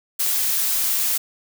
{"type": "noise", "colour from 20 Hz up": "blue", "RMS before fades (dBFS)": -21, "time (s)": [0.19, 1.18], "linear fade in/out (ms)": 10, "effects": []}